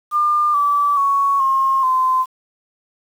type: tone with pitch steps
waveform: sine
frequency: 1200 / 1155.8 / 1113.2 / 1072.2 / 1032.7 Hz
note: D6 / D6 / C#6 / C6 / C6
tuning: +37 / -28 / +7 / +42 / -23 cents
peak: -13 dBFS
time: 0.11-2.26 s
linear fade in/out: 50 ms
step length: 430 ms
effects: 7-bit